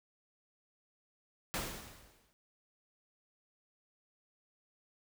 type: noise with exponential decay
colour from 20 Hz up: pink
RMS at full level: -35 dBFS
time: 1.54-2.33 s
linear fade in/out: 0 ms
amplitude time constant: 170 ms
effects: none